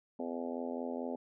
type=harmonic tone with a mistuned harmonic; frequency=84.5 Hz; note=E2; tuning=43 cents sharp; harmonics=3 / 4 / 5 / 6 / 7 / 8 / 9 / 10; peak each=-39 / -48 / -43 / -44 / -44 / -48 / -50 / -51 dBFS; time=0.19-1.16 s; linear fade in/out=5 ms; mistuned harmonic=10; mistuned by=+16 cents; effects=none